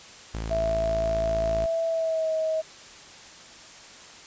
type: tone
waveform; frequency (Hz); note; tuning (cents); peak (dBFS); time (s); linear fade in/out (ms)
sawtooth; 55; A1; 0; -26; 0.34-1.66; 5
type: tone with pitch glide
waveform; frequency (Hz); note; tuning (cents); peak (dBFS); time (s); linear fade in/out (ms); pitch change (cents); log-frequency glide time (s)
sine; 659.3 to 636.1; E5 to D#5; 0 to +38; -23; 0.5-2.62; 20; -62; 1.86-2.31
effects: white hiss -46 dBFS RMS until 4.26 s + resampled to 16000 Hz